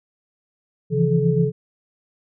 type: tone cluster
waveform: sine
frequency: 135.9 / 163.5 / 171.4 / 430.1 Hz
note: C#3 / E3 / F3 / A4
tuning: -34 / -14 / -32 / -39 cents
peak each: -21 dBFS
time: 0.9-1.52 s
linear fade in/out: 50 ms
effects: none